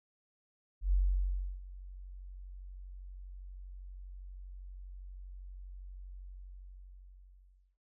sine tone with ADSR envelope, 46.25 Hz, F#1, in tune, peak -24 dBFS, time 0.81-7.78 s, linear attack 110 ms, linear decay 680 ms, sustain -20 dB, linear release 1600 ms, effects none

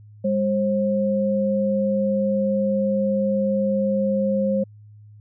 sine tone pair together, 202 / 534 Hz, G#3 / C5, -48 / +35 cents, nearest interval octave + perfect fourth, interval 1683 cents, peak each -21 dBFS, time 0.24-4.64 s, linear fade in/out 10 ms, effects added 105 Hz sine -43 dBFS peak until 5.2 s

